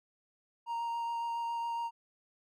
triangle tone with vibrato, 932.3 Hz, A#5, in tune, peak -31 dBFS, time 0.66-1.91 s, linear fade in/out 50 ms, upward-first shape sine, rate 7.2 Hz, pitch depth 9 cents each way, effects none

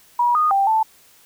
sine tone with pitch steps, 963 / 1233 / 787 / 881 Hz, B5 / D#6 / G5 / A5, -44 / -16 / +7 / +2 cents, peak -14 dBFS, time 0.19-0.83 s, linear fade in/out 5 ms, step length 160 ms, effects white hiss -52 dBFS RMS until 1.25 s

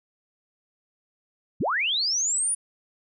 sine linear sweep, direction up, 72 to 9800 Hz, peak -22 dBFS, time 1.6-2.55 s, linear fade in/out 10 ms, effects none

